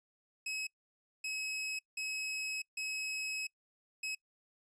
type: tone bursts at uneven times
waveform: sawtooth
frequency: 2561 Hz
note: D#7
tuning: 49 cents sharp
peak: -33 dBFS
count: 5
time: 0.46-0.67 / 1.24-1.79 / 1.97-2.62 / 2.77-3.47 / 4.03-4.15 s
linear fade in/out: 5 ms
effects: noise-tail reverb RT60 0.1 s tail -25 dB re dry + resampled to 22050 Hz